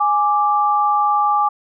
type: tone pair together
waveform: sine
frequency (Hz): 830.6 / 1174.6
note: G#5 / D6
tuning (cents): 0 / 0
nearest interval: tritone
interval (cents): 600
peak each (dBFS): -16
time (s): 0-1.49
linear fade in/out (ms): 10
effects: none

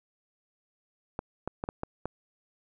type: clicks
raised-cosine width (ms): 1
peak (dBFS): -18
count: 6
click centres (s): 1.191 / 1.476 / 1.639 / 1.689 / 1.834 / 2.056
effects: none

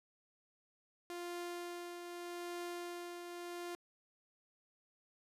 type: tone with tremolo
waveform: sawtooth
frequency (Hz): 349.2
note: F4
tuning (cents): 0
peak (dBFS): -37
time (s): 1.1-3.75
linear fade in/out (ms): 0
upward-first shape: triangle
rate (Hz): 0.82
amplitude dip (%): 45
effects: resampled to 32000 Hz

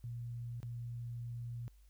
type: tone with dropouts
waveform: sine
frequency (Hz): 119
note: A#2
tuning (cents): +36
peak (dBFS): -40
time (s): 0.04-1.68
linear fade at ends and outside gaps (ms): 0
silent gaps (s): 0.603-0.63
effects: added 50 Hz sine -59 dBFS peak until 1.89 s + white hiss -75 dBFS RMS until 1.89 s

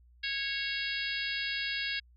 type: harmonic tone with a mistuned harmonic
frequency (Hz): 550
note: C#5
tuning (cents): -14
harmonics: 3 / 4 / 5 / 6 / 7 / 8 / 9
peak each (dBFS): -37 / -38 / -39 / -40 / -40 / -41 / -42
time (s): 0.23-2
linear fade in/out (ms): 10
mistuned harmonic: 8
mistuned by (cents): +22
effects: added 60 Hz sine -57 dBFS peak until 2.16 s

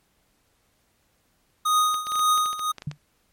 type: tone with tremolo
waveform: square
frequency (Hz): 1243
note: D#6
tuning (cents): -2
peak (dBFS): -17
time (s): 1.65-2.72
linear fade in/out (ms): 10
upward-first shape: triangle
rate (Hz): 1.9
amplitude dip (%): 85
type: clicks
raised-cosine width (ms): 0.2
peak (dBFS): -20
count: 12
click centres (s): 1.943 / 2.069 / 2.12 / 2.156 / 2.194 / 2.377 / 2.459 / 2.53 / 2.594 / 2.783 / 2.821 / 2.914
type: tone with exponential decay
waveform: sine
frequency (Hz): 147.2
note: D3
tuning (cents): +4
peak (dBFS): -22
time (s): 2.87-2.98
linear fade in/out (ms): 5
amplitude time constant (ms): 22
effects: pink hiss -67 dBFS RMS until 3.32 s + MP3 64 kbps

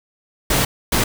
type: noise bursts at uneven times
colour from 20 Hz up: pink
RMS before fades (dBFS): -17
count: 2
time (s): 0.5-0.65 / 0.92-1.04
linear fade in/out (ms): 5
effects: none

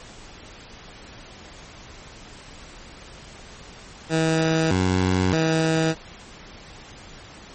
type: tone with pitch steps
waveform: 15% pulse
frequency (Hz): 160.8 / 92.6 / 160.7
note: E3 / F#2 / E3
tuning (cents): -43 / +2 / -44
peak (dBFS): -12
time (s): 4.09-5.95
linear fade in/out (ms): 50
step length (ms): 620
effects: pink hiss -43 dBFS RMS until 7.54 s + MP3 32 kbps

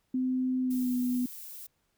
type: tone with pitch glide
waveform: sine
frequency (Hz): 256.5 to 248.2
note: C4 to B3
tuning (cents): -34 to +9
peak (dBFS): -26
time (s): 0.14-1.26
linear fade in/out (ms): 5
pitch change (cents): -57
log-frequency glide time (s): 0.61-0.94
type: noise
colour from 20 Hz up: violet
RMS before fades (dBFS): -44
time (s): 0.7-1.67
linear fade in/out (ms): 10
effects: pink hiss -75 dBFS RMS until 1.97 s

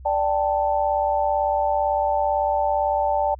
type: chord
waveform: sine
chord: D suspended fourth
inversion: none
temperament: just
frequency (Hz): 587.3 / 783.1 / 881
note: D5 / G5 / A5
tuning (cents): 0 / -2 / +2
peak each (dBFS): -23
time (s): 0.05-3.35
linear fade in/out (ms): 10
effects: added 65 Hz sine -38 dBFS peak until 3.39 s

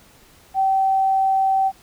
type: tone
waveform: sine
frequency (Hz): 771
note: G5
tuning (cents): -29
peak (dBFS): -15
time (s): 0.54-1.72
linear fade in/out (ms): 50
effects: pink hiss -51 dBFS RMS until 1.82 s

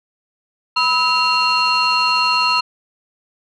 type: tone cluster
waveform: sine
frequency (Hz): 985 / 1292 / 2761 / 4242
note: B5 / E6 / F7 / C8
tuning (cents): -5 / -35 / -20 / +23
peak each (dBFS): -18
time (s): 0.76-2.61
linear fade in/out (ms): 10
effects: tanh soft clip ceiling -7 dBFS

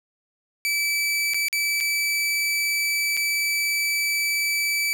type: tone with dropouts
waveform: sawtooth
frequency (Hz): 2309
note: D7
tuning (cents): -30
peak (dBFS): -18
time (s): 0.65-4.93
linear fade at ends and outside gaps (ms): 0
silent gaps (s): 1.336-1.344 / 1.484-1.528 / 1.803-1.808 / 3.168-3.173
effects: none

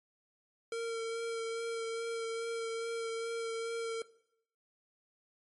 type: tone with vibrato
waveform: square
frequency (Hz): 457.7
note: A#4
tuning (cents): -32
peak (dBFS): -35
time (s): 0.72-4.02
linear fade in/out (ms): 2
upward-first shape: sine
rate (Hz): 2.4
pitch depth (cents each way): 15
effects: noise-tail reverb RT60 0.7 s tail -18 dB re dry + MP3 48 kbps

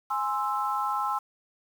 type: chord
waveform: sine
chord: Ab augmented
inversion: none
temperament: equal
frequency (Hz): 830.6 / 1046.5 / 1318.5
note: Ab5 / C6 / E6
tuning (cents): 0 / 0 / 0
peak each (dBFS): -30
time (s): 0.1-1.19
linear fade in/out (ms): 10
effects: 8-bit

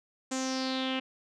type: tone with low-pass filter sweep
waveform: sawtooth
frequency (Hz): 261.6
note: C4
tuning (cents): 0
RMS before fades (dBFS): -32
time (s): 0.31-1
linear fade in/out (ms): 10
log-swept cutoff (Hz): 7400 to 2800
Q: 5.1
effects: none

